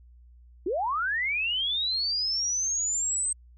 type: linear sweep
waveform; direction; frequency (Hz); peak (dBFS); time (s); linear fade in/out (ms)
sine; up; 317.7 to 8320; -25; 0.66-3.33; 5
effects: added 60 Hz sine -50 dBFS peak until 3.57 s